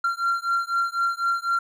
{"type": "beating tone pair", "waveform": "triangle", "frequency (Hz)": [1374, 1378], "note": ["F6", "F6"], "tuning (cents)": [-29, -24], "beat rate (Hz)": 4, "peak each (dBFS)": -23, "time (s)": [0.04, 1.59], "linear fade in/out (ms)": 5, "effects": []}